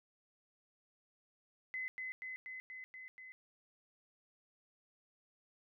sine tone with echo, 2034 Hz, C7, 50 cents flat, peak -38 dBFS, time 1.74-1.88 s, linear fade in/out 0 ms, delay 240 ms, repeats 6, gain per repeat -2 dB, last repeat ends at 3.32 s, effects none

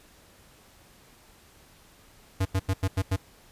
square tone bursts, 95.3 Hz, G2, 48 cents flat, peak -23 dBFS, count 6, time 2.4-3.164 s, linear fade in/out 10 ms, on 54 ms, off 88 ms, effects pink hiss -56 dBFS RMS until 3.51 s + resampled to 32000 Hz

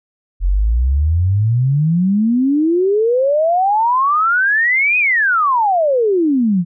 sine exponential two-way sweep, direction up then down, 42.84 to 2531 to 165.1 Hz, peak -11 dBFS, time 0.4-6.65 s, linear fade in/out 50 ms, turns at 4.98 s, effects none

